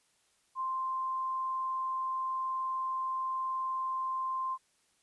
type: tone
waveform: sine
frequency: 1046.5 Hz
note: C6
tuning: in tune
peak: -31 dBFS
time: 0.55-4.58 s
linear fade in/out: 50 ms
effects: white hiss -71 dBFS RMS until 5.02 s + resampled to 24000 Hz